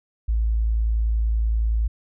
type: tone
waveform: sine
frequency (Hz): 55.3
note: A1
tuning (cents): +9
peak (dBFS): -18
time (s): 0.28-1.88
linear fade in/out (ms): 10
effects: none